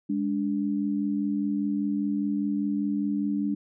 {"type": "tone pair together", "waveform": "sine", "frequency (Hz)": [205.3, 290.3], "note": ["G#3", "D4"], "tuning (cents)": [-20, -20], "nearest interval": "tritone", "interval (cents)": 600, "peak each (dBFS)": -27, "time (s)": [0.09, 3.55], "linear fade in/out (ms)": 10, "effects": []}